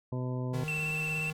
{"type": "harmonic tone", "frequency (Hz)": 126.5, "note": "B2", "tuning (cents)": 42, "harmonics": [1, 2, 3, 4, 5, 7, 8], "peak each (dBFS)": [-32, -38, -42, -44, -46, -49, -50], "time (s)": [0.12, 0.64], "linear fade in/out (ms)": 5}
{"type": "tone with pitch glide", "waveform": "square", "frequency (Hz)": [154, 155.88], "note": ["D#3", "D#3"], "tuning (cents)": [-17, 4], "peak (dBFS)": -36, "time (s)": [0.53, 1.33], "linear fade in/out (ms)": 10, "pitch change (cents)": 21, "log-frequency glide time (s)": [0.67, 1.16]}
{"type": "low-pass noise", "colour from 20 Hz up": "pink", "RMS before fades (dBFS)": -49, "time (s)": [0.54, 1.32], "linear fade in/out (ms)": 2, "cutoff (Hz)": 9000, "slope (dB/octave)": 12}
{"type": "tone with vibrato", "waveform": "triangle", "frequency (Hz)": 2669, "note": "E7", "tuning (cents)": 21, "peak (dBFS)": -30, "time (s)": [0.68, 1.3], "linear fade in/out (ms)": 0, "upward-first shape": "triangle", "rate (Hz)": 17, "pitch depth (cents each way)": 32}
{"effects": []}